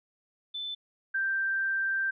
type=tone pair in turn; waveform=sine; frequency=3520 / 1570.7 Hz; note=A7 / G6; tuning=0 / +3 cents; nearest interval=octave + major second; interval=1397 cents; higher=first; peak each=-33 / -26 dBFS; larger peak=second; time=0.54-0.75 / 1.14-2.11 s; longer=second; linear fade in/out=10 ms; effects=none